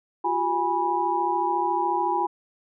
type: tone cluster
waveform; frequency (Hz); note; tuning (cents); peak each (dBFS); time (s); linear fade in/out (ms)
sine; 348.8 / 382.7 / 824 / 979; F4 / G4 / G#5 / B5; -2 / -42 / -14 / -15; -29 / -33 / -25 / -25; 0.24-2.27; 10
effects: none